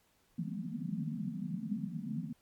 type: band-pass noise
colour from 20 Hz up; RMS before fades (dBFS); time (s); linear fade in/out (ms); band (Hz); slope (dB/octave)
pink; -38; 0.38-2.33; 5; 150 to 250; 96
effects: pink hiss -71 dBFS RMS until 2.41 s + MP3 96 kbps